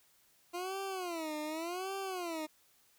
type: tone with vibrato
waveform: 20% pulse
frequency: 343.8 Hz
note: F4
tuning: 27 cents flat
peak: -32 dBFS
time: 0.53-2.47 s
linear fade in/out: 20 ms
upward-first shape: sine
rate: 0.87 Hz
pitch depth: 220 cents each way
effects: white hiss -68 dBFS RMS until 2.98 s